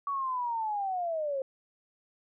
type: linear sweep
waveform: sine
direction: down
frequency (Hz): 1137 to 523.3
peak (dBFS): -29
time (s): 0.07-1.42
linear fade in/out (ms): 2
effects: none